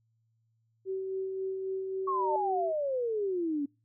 sine tone with tremolo, 381.7 Hz, G4, 46 cents flat, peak -30 dBFS, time 0.85-2.73 s, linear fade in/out 50 ms, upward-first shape sine, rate 3.7 Hz, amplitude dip 30%
sine tone with exponential growth, 602 Hz, D5, 43 cents sharp, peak -27 dBFS, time 2.03-2.36 s, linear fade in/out 2 ms, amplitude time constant 71 ms
sine exponential sweep, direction down, 1117 to 277.4 Hz, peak -28 dBFS, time 2.07-3.66 s, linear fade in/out 10 ms
effects noise-tail reverb RT60 0.3 s tail -25 dB re dry + added 113 Hz sine -70 dBFS peak until 3.84 s

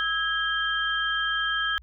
sine tone cluster, 1299 / 1645 / 3162 Hz, E6 / G#6 / G7, -26 / -17 / +14 cents, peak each -30 / -26 / -29 dBFS, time 0-1.78 s, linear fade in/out 0 ms, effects added 60 Hz sine -48 dBFS peak until 1.82 s

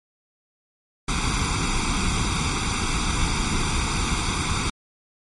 pink noise with comb filter, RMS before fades -23 dBFS, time 1.08-4.7 s, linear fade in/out 5 ms, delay 0.84 ms, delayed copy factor +0.9, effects low-pass 9000 Hz 12 dB/octave + MP3 48 kbps

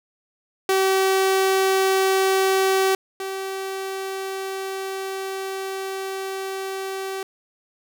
sawtooth tone pair in turn, 383 / 385 Hz, G4 / G4, -40 / -31 cents, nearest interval unison, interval 9 cents, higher second, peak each -13 / -23 dBFS, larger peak first, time 0.69-2.95 / 3.2-7.23 s, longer second, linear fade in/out 2 ms, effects none

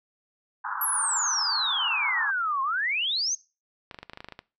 pink band-pass noise, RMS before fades -32 dBFS, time 0.64-2.31 s, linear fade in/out 10 ms, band 850 to 1600 Hz, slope 96 dB/octave
sine exponential two-way sweep, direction down then up, 11840 to 1046.5 to 6560 Hz, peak -24 dBFS, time 0.81-3.35 s, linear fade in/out 5 ms, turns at 2.62 s
clicks, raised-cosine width 0.3 ms, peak -23 dBFS, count 12, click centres 3.912 / 3.945 / 3.988 / 4.03 / 4.097 / 4.134 / 4.174 / 4.205 / 4.245 / 4.286 / 4.323 / 4.391 s
effects noise-tail reverb RT60 0.3 s tail -21 dB re dry

